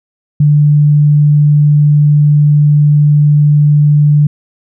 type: tone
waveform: sine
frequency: 147.8 Hz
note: D3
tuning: 11 cents sharp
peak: -4 dBFS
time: 0.4-4.27 s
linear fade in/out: 5 ms
effects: none